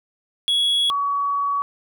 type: tone pair in turn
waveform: triangle / sine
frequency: 3351 / 1130.6 Hz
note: G#7 / C#6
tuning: +15 / +34 cents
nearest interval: octave + perfect fifth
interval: 1881 cents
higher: first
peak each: -15 / -19 dBFS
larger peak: first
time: 0.48-0.9 / 0.9-1.62 s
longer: second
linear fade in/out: 0 ms
effects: none